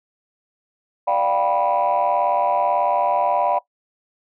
sine chord, G dominant seventh, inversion second, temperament just, 588 / 705.6 / 784 / 980 Hz, D5 / F5 / G5 / B5, +2 / +18 / 0 / -14 cents, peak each -21 dBFS, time 1.07-3.59 s, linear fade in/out 10 ms, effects noise-tail reverb RT60 0.1 s tail -18 dB re dry + tanh soft clip ceiling -10 dBFS

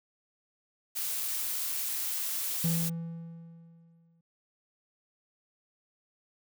blue noise, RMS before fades -33 dBFS, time 0.95-2.9 s, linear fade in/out 20 ms
triangle tone with exponential decay, 166.5 Hz, E3, 18 cents sharp, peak -23 dBFS, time 2.64-4.21 s, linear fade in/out 5 ms, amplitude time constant 340 ms
effects none

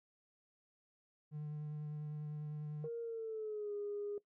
triangle tone with vibrato, 150.4 Hz, D3, 42 cents sharp, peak -38 dBFS, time 1.31-2.89 s, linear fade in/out 50 ms, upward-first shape sine, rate 10 Hz, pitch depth 12 cents each way
sine tone with pitch glide, 466.2 to 410.6 Hz, A#4 to G#4, 0 to -20 cents, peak -38 dBFS, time 2.84-4.18 s, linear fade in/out 2 ms, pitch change -220 cents, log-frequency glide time 3.01-3.73 s
effects noise-tail reverb RT60 0.1 s tail -19 dB re dry + tanh soft clip ceiling -33 dBFS

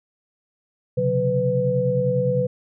sine tone cluster, 129.3 / 139.2 / 182 / 499 Hz, C3 / C#3 / F#3 / B4, -20 / +8 / -28 / +18 cents, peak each -25 / -26 / -27 / -20 dBFS, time 0.97-2.47 s, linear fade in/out 10 ms, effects none

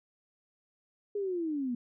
sine linear sweep, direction down, 417 to 233.5 Hz, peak -30 dBFS, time 1.15-1.75 s, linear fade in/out 5 ms, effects none

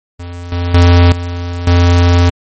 square tone with level steps, 87.31 Hz, F2, in tune, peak -24 / -14 / -4 / -18 / -6 dBFS, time 0.19-2.3 s, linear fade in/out 10 ms, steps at 0.52 / 0.74 / 1.12 / 1.67 s, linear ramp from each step 2 ms, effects MP3 32 kbps

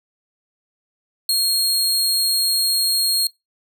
sawtooth tone, 4259 Hz, C8, 30 cents sharp, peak -13 dBFS, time 1.29-3.27 s, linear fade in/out 2 ms, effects noise-tail reverb RT60 0.2 s tail -25 dB re dry

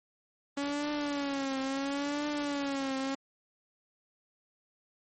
sawtooth tone with vibrato, 280.8 Hz, C#4, 22 cents sharp, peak -27 dBFS, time 0.57-3.15 s, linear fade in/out 5 ms, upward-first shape triangle, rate 0.73 Hz, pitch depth 97 cents each way, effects MP3 32 kbps

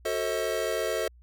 square chord, F# diminished seventh, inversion none, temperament just, 370 / 444 / 532.8 / 639.4 Hz, F#4 / A4 / C5 / Eb5, 0 / +16 / +31 / +47 cents, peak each -36 / -32 / -34 / -32 dBFS, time 0.05-1.08 s, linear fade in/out 5 ms, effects added 60 Hz sine -51 dBFS peak until 1.22 s

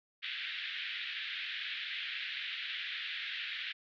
white band-pass noise, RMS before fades -40 dBFS, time 0.22-3.73 s, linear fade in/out 20 ms, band 1600 to 3700 Hz, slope 48 dB/octave, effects none

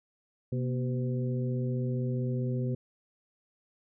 harmonic tone with a mistuned harmonic, 127.3 Hz, C3, 47 cents flat, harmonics 1 / 2 / 3 / 4, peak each -29 / -35 / -39 / -41 dBFS, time 0.52-2.75 s, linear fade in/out 5 ms, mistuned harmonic 2, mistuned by -84 cents, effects none

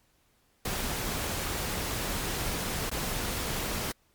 pink noise with dropouts, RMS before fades -32 dBFS, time 0.65-3.92 s, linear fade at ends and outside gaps 5 ms, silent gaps 2.898-2.913 s, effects pink hiss -68 dBFS RMS until 4.14 s + MP3 96 kbps

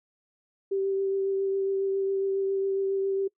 sine tone with vibrato, 389.5 Hz, G4, 11 cents flat, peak -24 dBFS, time 0.71-3.28 s, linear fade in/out 10 ms, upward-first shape triangle, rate 7.3 Hz, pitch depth 15 cents each way, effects noise-tail reverb RT60 0.1 s tail -23 dB re dry

